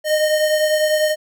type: beating tone pair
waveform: square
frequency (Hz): 613 / 623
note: D#5 / D#5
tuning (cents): -26 / +2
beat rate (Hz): 10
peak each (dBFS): -16 / -24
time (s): 0.04-1.16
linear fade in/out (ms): 50
effects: none